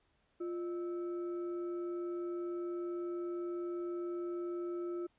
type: tone with frequency modulation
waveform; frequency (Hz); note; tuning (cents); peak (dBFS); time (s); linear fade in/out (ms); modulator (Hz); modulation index
sine; 349.4; F4; +1; -36; 0.4-5.07; 10; 958; 0.3
effects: pink hiss -75 dBFS RMS until 5.18 s + resampled to 8000 Hz